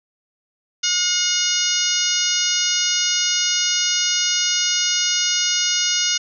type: harmonic tone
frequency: 720 Hz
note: F#5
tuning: 47 cents flat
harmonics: 2 / 3 / 4 / 5 / 6 / 7 / 8 / 9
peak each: -29 / -30 / -24 / -26 / -28 / -24 / -24 / -24 dBFS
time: 0.83-6.18 s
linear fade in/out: 10 ms
effects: none